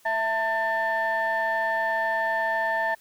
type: tone cluster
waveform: sine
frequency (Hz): 661 / 898 / 1784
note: E5 / A5 / A6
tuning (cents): +5 / +35 / +23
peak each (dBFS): -27 / -26 / -25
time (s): 0.05-2.95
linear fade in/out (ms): 10
effects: tanh soft clip ceiling -17 dBFS + white hiss -58 dBFS RMS until 3 s